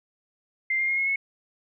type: tone with pitch steps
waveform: sine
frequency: 2093 / 2117 / 2142 / 2167 / 2192 Hz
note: C7 / C7 / C7 / C#7 / C#7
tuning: 0 / +20 / +40 / -40 / -20 cents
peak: -22 dBFS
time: 0.7-1.16 s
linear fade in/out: 5 ms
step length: 92 ms
effects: none